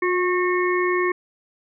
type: harmonic tone with a mistuned harmonic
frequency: 363.8 Hz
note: F#4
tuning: 29 cents flat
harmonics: 1 / 3 / 5 / 6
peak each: -20 / -25 / -27 / -28 dBFS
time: 0.02-1.12 s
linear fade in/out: 5 ms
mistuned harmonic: 1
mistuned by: -23 cents
effects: none